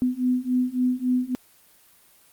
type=beating tone pair; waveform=sine; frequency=249.5 / 253.1 Hz; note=B3 / B3; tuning=+18 / +43 cents; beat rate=3.6 Hz; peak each=-24 / -23 dBFS; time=0.02-1.35 s; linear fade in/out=0 ms; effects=white hiss -56 dBFS RMS until 2.32 s + Opus 24 kbps